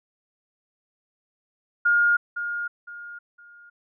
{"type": "tone with echo", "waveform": "sine", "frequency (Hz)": 1420, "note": "F6", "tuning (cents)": 28, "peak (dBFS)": -16, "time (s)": [1.85, 2.17], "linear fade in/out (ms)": 10, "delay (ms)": 510, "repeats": 3, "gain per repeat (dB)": -10, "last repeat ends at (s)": 3.7, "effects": []}